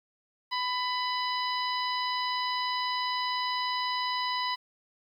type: harmonic tone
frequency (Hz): 997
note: B5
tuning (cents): +16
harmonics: 1 / 2 / 3 / 4 / 5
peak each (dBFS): -30 / -36 / -38 / -37 / -37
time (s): 0.51-4.56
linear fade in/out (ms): 20
effects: 10-bit